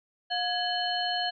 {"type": "tone cluster", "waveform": "sine", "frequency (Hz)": [718, 1671, 3026, 4266], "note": ["F5", "G#6", "F#7", "C8"], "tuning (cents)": [48, 10, 38, 33], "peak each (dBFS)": [-30, -34, -33, -33], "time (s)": [0.3, 1.31], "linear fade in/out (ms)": 20, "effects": []}